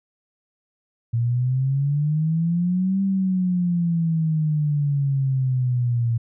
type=exponential two-way sweep; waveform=sine; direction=up then down; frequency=115.3 to 196 to 115.3 Hz; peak=-18 dBFS; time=1.13-6.18 s; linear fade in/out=10 ms; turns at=3.02 s; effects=none